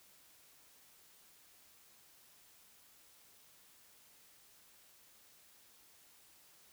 silence, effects white hiss -64 dBFS RMS until 6.72 s

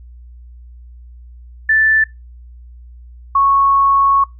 sine tone pair in turn, 1760 / 1104.6 Hz, A6 / C#6, 0 / -6 cents, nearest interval minor sixth, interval 806 cents, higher first, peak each -9 dBFS, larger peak neither, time 1.69-2.04 / 3.35-4.24 s, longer second, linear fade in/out 5 ms, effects noise-tail reverb RT60 0.2 s tail -23 dB re dry + added 60 Hz sine -35 dBFS peak until 4.39 s

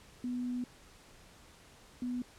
sine tone bursts at uneven times, 246.9 Hz, B3, in tune, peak -33 dBFS, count 2, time 0.24-0.64 / 2.02-2.22 s, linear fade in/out 2 ms, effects pink hiss -58 dBFS RMS until 2.38 s + low-pass 10000 Hz 12 dB/octave

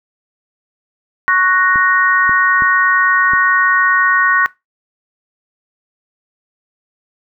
sine chord, F# major, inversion second, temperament equal, 1108.7 / 1480 / 1864.7 Hz, C#6 / F#6 / A#6, 0 / 0 / 0 cents, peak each -14 dBFS, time 1.28-4.46 s, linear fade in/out 0 ms
clicks, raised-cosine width 3 ms, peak -15 dBFS, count 4, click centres 1.758 / 2.294 / 2.622 / 3.335 s
effects noise-tail reverb RT60 0.2 s tail -20 dB re dry

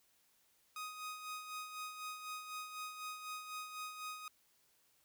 sawtooth tone with tremolo, 1250 Hz, D#6, 8 cents sharp, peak -38 dBFS, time 0.76-4.28 s, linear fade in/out 2 ms, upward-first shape sine, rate 4 Hz, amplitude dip 55%, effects white hiss -73 dBFS RMS until 5.04 s

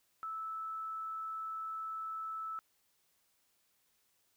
sine tone, 1311 Hz, E6, 10 cents flat, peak -38 dBFS, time 0.23-2.59 s, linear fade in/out 0 ms, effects white hiss -75 dBFS RMS until 4.36 s

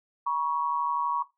sine tone pair together, 961 / 1113 Hz, B5 / C#6, -48 / +7 cents, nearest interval minor third, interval 255 cents, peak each -27 dBFS, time 0.26-1.23 s, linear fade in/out 10 ms, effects noise-tail reverb RT60 0.2 s tail -17 dB re dry

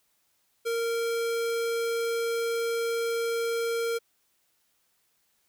square tone, 462.8 Hz, A#4, 13 cents flat, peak -27 dBFS, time 0.65-3.99 s, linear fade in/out 20 ms, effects white hiss -71 dBFS RMS until 5.48 s

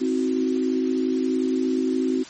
sine chord, C diminished, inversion none, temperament equal with one note detuned, 261.6 / 318.6 / 370 Hz, C4 / Eb4 / Gb4, 0 / +41 / 0 cents, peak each -22 / -27 / -25 dBFS, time 0-2.24 s, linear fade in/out 20 ms, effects white hiss -42 dBFS RMS until 2.29 s + MP3 32 kbps

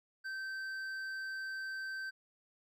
sine tone with hard clipping, 1552 Hz, G6, 18 cents flat, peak -40 dBFS, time 0.24-2.11 s, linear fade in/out 20 ms, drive 6 dB, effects none

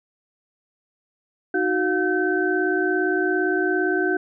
sine tone cluster, 313.9 / 371.4 / 714 / 1536 Hz, D#4 / F#4 / F5 / G6, +15 / +7 / +38 / -36 cents, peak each -25 / -22 / -29 / -24 dBFS, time 1.54-4.17 s, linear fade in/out 5 ms, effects none

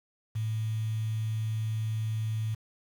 sine tone with quantisation, 110 Hz, A2, in tune, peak -28 dBFS, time 0.35-2.55 s, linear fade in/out 10 ms, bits 8, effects none

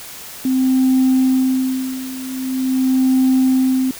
sine tone with tremolo, 260.1 Hz, C4, 10 cents flat, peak -9 dBFS, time 0.45-3.91 s, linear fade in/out 2 ms, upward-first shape sine, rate 0.44 Hz, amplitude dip 85%, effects tanh soft clip ceiling -8 dBFS + white hiss -34 dBFS RMS until 3.99 s

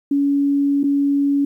sine tone with dropouts, 282 Hz, C#4, 30 cents sharp, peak -14 dBFS, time 0.11-1.45 s, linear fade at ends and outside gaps 5 ms, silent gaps 0.833-0.839 s, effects 9-bit

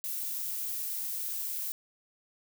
violet noise, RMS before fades -35 dBFS, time 0.04-1.72 s, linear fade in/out 0 ms, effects none

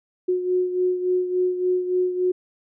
sine beating tone pair, 363.6 / 367.1 Hz, F#4 / F#4, -30 / -14 cents, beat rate 3.5 Hz, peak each -20 / -27 dBFS, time 0.28-2.32 s, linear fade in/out 10 ms, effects none

